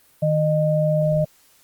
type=tone pair together; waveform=sine; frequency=155.56 / 613.3 Hz; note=D#3 / D#5; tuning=0 / -25 cents; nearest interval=2 octaves; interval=2375 cents; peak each=-19 dBFS; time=0.22-1.25 s; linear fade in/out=10 ms; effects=white hiss -56 dBFS RMS until 1.63 s + Opus 32 kbps